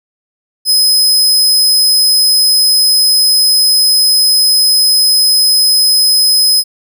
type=tone; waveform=sawtooth; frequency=5070 Hz; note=D#8; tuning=32 cents sharp; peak=-4 dBFS; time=0.65-6.64 s; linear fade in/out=50 ms; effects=none